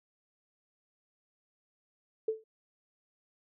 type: tone with exponential decay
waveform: sine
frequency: 440 Hz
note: A4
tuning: in tune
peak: -24 dBFS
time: 2.28-2.44 s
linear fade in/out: 5 ms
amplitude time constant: 34 ms
effects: none